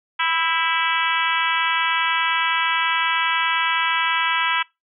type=harmonic tone with a mistuned harmonic; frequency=329.6 Hz; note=E4; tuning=in tune; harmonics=3 / 4 / 5 / 6 / 7 / 8 / 9 / 10; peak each=-24 / -25 / -26 / -27 / -27 / -28 / -29 / -29 dBFS; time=0.19-4.63 s; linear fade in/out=10 ms; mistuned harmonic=5; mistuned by=-34 cents; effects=noise-tail reverb RT60 0.2 s tail -23 dB re dry